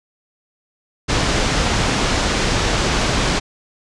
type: low-pass noise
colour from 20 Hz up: pink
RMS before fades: -18 dBFS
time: 1.08-3.4 s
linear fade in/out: 20 ms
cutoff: 6900 Hz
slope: 24 dB/octave
effects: resampled to 24000 Hz